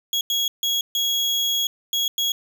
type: tone bursts at uneven times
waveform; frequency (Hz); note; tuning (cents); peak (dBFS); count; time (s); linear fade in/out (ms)
35% pulse; 3322; G#7; 0; -18; 6; 0.13-0.21 / 0.3-0.48 / 0.63-0.81 / 0.95-1.67 / 1.93-2.08 / 2.18-2.32; 2
effects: none